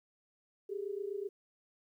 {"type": "tone pair together", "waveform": "sine", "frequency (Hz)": [392, 420], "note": ["G4", "G#4"], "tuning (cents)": [0, 19], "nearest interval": "minor second", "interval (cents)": 119, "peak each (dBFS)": [-38, -40], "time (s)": [0.69, 1.29], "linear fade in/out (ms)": 10, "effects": ["12-bit"]}